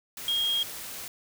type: tone in noise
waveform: sine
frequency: 3253 Hz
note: G#7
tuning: 37 cents flat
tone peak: -24 dBFS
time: 0.28-0.63 s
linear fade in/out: 2 ms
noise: white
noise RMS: -39 dBFS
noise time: 0.17-1.08 s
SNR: +12 dB
effects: none